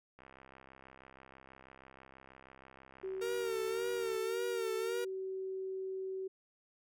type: click train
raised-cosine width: 0.5 ms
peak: -40 dBFS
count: 264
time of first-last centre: 0.19-4.163 s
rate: 66.2 Hz
type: tone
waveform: sine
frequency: 380 Hz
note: F#4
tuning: 46 cents sharp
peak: -37 dBFS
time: 3.03-6.28 s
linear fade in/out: 10 ms
type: tone with vibrato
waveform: 45% pulse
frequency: 460 Hz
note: A#4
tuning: 23 cents flat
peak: -36 dBFS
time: 3.21-5.05 s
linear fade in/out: 10 ms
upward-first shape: sine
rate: 1.8 Hz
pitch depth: 66 cents each way
effects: none